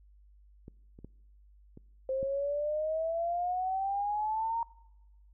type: clicks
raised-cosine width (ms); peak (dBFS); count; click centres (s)
3; -33 / -38 / -32 / -35 / -29; 5; 0.681 / 0.989 / 1.046 / 1.774 / 2.229
type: exponential sweep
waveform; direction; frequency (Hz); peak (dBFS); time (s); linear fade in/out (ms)
sine; up; 523.3 to 932.3; -29; 2.09-4.63; 2
effects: noise-tail reverb RT60 1.0 s tail -24 dB re dry + added 50 Hz sine -56 dBFS peak until 5.33 s